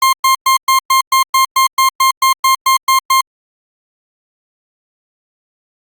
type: tone bursts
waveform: 40% pulse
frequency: 1059 Hz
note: C6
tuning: 21 cents sharp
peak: -7 dBFS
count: 15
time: 0.02-3.21 s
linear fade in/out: 5 ms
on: 110 ms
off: 110 ms
effects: Opus 48 kbps